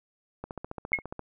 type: click train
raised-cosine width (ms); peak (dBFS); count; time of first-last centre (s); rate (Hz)
1; -22; 12; 0.44-1.193; 14.6
type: tone with exponential decay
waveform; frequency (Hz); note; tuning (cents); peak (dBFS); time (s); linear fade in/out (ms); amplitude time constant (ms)
sine; 2170; C#7; -37; -17; 0.93-1.02; 2; 18
effects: none